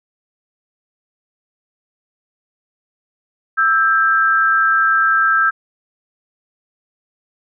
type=tone pair together; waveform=sine; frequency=1318.5 / 1588.5 Hz; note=E6 / G6; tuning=0 / +23 cents; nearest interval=minor third; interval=323 cents; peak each=-14 dBFS; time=3.57-5.51 s; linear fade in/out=20 ms; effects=none